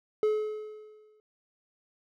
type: tone with exponential decay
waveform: triangle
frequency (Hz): 427.9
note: A4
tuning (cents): -48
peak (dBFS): -19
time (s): 0.23-1.2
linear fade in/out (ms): 1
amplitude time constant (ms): 210
effects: none